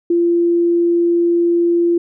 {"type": "tone", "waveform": "sine", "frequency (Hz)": 343.1, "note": "F4", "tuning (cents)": -31, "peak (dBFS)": -11, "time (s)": [0.1, 1.98], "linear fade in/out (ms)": 5, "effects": []}